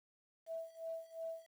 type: tone with tremolo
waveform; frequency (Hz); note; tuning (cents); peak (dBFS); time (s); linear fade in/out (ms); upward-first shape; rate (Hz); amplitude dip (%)
sine; 655; E5; -11; -39; 0.46-1.48; 50; sine; 2.8; 90
effects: 11-bit